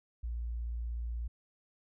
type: tone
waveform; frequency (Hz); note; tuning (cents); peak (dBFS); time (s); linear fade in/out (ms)
sine; 58.27; A#1; 0; -34; 0.23-1.28; 10
effects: none